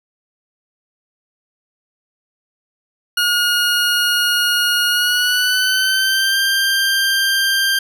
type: tone with pitch glide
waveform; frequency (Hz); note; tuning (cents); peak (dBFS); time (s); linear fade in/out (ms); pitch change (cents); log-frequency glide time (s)
20% pulse; 1435 to 1583.1; F6 to G6; +47 to +17; -9; 3.17-7.79; 5; +170; 4.89-6.38
effects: none